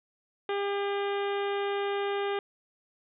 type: harmonic tone with a mistuned harmonic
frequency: 401.4 Hz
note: G4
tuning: 41 cents sharp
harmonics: 1 / 2 / 3 / 4 / 5 / 6 / 7 / 8 / 9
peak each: -29 / -35 / -39 / -41 / -43 / -45 / -46 / -47 / -48 dBFS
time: 0.49-2.39 s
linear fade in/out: 2 ms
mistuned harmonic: 7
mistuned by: +33 cents
effects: none